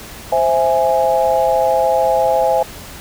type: chord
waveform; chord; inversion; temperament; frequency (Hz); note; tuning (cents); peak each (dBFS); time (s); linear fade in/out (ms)
sine; C augmented; none; equal; 523.3 / 659.3 / 830.6; C5 / E5 / G#5; 0 / 0 / 0; -16; 0.32-2.63; 5
effects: pink hiss -34 dBFS RMS until 3 s